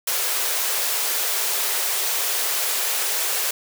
white high-pass noise, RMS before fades -23 dBFS, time 0.07-3.51 s, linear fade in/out 5 ms, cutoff 370 Hz, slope 96 dB/octave, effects none

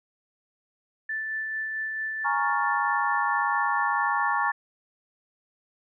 sine tone with tremolo, 1760 Hz, A6, in tune, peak -27 dBFS, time 1.09-4.52 s, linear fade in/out 5 ms, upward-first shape sine, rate 4.5 Hz, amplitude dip 25%
sine chord, Bb minor seventh, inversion third, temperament equal, 830.6 / 932.3 / 1108.7 / 1396.9 Hz, Ab5 / Bb5 / Db6 / F6, 0 / 0 / 0 / 0 cents, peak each -29 / -29 / -27 / -32 dBFS, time 2.24-4.52 s, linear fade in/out 20 ms
effects none

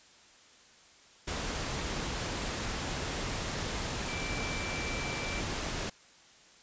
sine tone in noise, 2338 Hz, D7, 8 cents flat, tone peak -39 dBFS, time 4.08-5.41 s, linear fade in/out 10 ms, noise pink, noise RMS -35 dBFS, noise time 1.27-5.9 s, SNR -7 dB, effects white hiss -58 dBFS RMS until 6.62 s + resampled to 16000 Hz

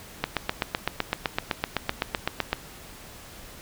click train, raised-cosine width 0.3 ms, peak -7 dBFS, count 19, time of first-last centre 0.24-2.53 s, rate 7.86 Hz, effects pink hiss -45 dBFS RMS until 3.61 s

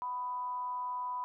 sine tone with amplitude modulation, 992 Hz, B5, 7 cents sharp, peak -32 dBFS, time 0.02-1.24 s, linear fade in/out 0 ms, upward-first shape sine, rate 255 Hz, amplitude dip 40%, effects none

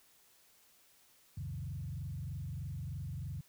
sine tone with frequency modulation, 113.9 Hz, A#2, 40 cents flat, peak -38 dBFS, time 1.37-3.41 s, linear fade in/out 5 ms, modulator 23.2 Hz, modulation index 1.8, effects white hiss -66 dBFS RMS until 3.48 s

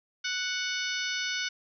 harmonic tone with a mistuned harmonic, 740 Hz, F#5, in tune, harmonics 2 / 3 / 4 / 5 / 6 / 7 / 8, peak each -34 / -36 / -37 / -38 / -39 / -39 / -40 dBFS, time 0.24-1.49 s, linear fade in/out 10 ms, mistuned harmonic 5, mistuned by -37 cents, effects none

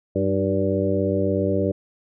harmonic tone with a mistuned harmonic, 96.8 Hz, G2, 21 cents flat, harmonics 1 / 2 / 3 / 4 / 5 / 6, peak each -26 / -26 / -26 / -26 / -26 / -26 dBFS, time 0.15-1.72 s, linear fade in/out 10 ms, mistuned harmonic 3, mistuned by +54 cents, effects none

